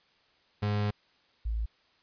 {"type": "tone pair in turn", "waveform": ["35% pulse", "sine"], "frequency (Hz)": [103.83, 55.22], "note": ["G#2", "A1"], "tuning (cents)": [0, 7], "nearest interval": "major seventh", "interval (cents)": 1093, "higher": "first", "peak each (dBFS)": [-25, -28], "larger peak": "first", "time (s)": [[0.62, 0.91], [1.45, 1.66]], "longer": "first", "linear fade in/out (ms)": 10, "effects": ["white hiss -66 dBFS RMS until 2.02 s", "resampled to 11025 Hz"]}